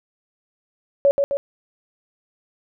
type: tone with echo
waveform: sine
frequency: 561 Hz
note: C#5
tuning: 21 cents sharp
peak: -11 dBFS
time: 1.05-1.11 s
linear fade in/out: 0 ms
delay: 130 ms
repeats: 2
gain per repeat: -4 dB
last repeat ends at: 1.37 s
effects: none